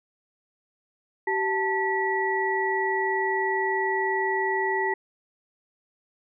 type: tone cluster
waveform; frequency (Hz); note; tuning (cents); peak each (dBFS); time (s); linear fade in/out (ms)
sine; 384.2 / 883 / 1940; G4 / A5 / B6; -35 / +6 / -31; -27; 1.27-4.94; 5
effects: none